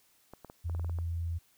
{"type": "clicks", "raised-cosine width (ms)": 1, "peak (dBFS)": -32, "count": 9, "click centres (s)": [0.336, 0.447, 0.499, 0.697, 0.749, 0.796, 0.846, 0.896, 0.987]}
{"type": "tone", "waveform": "sine", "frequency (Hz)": 84.1, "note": "E2", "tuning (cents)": 35, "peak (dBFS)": -31, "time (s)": [0.64, 1.39], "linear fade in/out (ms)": 20}
{"effects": ["white hiss -67 dBFS RMS until 1.57 s"]}